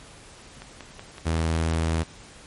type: click train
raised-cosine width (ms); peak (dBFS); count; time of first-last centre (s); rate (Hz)
0.3; -23; 7; 0.62-1.744; 5.34
type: tone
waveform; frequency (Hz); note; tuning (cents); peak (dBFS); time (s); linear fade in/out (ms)
sawtooth; 81.3; E2; -23; -18; 1.25-2.04; 20
effects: pink hiss -47 dBFS RMS until 2.46 s + MP3 48 kbps